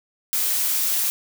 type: noise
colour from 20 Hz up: blue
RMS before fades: -22 dBFS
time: 0.33-1.1 s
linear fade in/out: 0 ms
effects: none